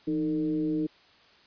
sine tone with frequency modulation, 310 Hz, D#4, 6 cents flat, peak -25 dBFS, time 0.07-0.87 s, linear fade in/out 10 ms, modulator 142 Hz, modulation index 0.6, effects white hiss -58 dBFS RMS until 1.46 s + resampled to 11025 Hz

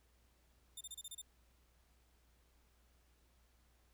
15% pulse tone bursts, 3603 Hz, A7, 40 cents sharp, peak -39 dBFS, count 7, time 0.77-1.217 s, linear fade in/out 5 ms, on 39 ms, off 29 ms, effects added 60 Hz sine -70 dBFS peak until 3.93 s + pink hiss -75 dBFS RMS until 3.93 s

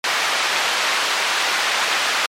pink band-pass noise, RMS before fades -20 dBFS, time 0.04-2.26 s, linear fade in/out 2 ms, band 970 to 4500 Hz, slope 12 dB/octave, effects MP3 64 kbps

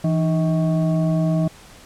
sine tone with frequency modulation, 164.81 Hz, E3, in tune, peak -16 dBFS, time 0.04-1.48 s, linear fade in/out 5 ms, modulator 472 Hz, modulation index 0.71, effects pink hiss -45 dBFS RMS until 1.85 s + low-pass 11000 Hz 12 dB/octave

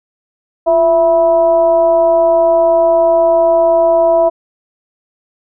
sine tone with frequency modulation, 663 Hz, E5, 10 cents sharp, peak -7 dBFS, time 0.66-4.3 s, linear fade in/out 20 ms, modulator 315 Hz, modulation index 0.51, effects none

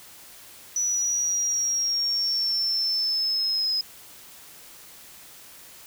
sine exponential sweep, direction down, 5920 to 5070 Hz, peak -22 dBFS, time 0.76-3.81 s, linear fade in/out 2 ms, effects white hiss -47 dBFS RMS until 5.86 s

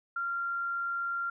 sine tone, 1384 Hz, F6, 16 cents flat, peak -30 dBFS, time 0.16-1.3 s, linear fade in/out 5 ms, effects none

